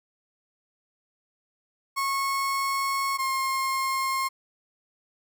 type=tone pair in turn; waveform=35% pulse; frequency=1095 / 1068.1 Hz; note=C#6 / C6; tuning=-22 / +35 cents; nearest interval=unison; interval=43 cents; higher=first; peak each=-23 dBFS; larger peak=neither; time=1.96-3.18 / 3.18-4.29 s; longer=first; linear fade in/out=20 ms; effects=none